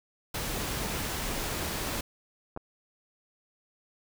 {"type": "noise", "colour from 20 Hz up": "pink", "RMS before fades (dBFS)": -33, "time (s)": [0.34, 2.01], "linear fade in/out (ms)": 5}
{"type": "clicks", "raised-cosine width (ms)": 1, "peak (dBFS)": [-25, -23], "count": 2, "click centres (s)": [2.564, 2.574]}
{"effects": []}